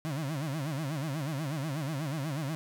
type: tone with vibrato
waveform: 35% pulse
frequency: 147.2 Hz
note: D3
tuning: 4 cents sharp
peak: -30 dBFS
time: 0.05-2.55 s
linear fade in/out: 0 ms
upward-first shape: sine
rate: 8.2 Hz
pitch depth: 190 cents each way
effects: none